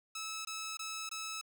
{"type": "tone bursts", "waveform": "10% pulse", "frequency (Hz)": 1301, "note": "E6", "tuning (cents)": -23, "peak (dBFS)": -31, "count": 4, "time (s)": [0.15, 1.413], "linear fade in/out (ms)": 5, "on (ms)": 300, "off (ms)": 21, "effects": []}